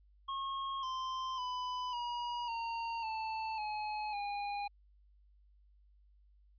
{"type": "tone with pitch steps", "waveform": "square", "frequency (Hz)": [1085, 1041.4, 999.6, 959.4, 920.8, 883.8, 848.3, 814.2], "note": ["C#6", "C6", "B5", "A#5", "A#5", "A5", "G#5", "G#5"], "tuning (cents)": [-37, -8, 21, 50, -22, 7, 36, -35], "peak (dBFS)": -37, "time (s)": [0.28, 4.68], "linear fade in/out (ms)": 10, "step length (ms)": 550, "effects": ["added 50 Hz sine -62 dBFS peak until 6.58 s", "resampled to 11025 Hz"]}